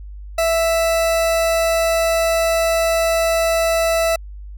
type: tone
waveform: 40% pulse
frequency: 660 Hz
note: E5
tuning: 2 cents sharp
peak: -14 dBFS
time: 0.38-4.16 s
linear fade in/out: 5 ms
effects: added 50 Hz sine -31 dBFS peak until 4.57 s